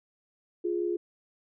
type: tone pair together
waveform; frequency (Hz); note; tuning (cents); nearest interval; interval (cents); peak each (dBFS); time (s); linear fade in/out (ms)
sine; 349.2 / 415.8; F4 / G#4; 0 / +2; minor third; 302; -28 / -32; 0.64-0.97; 10
effects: none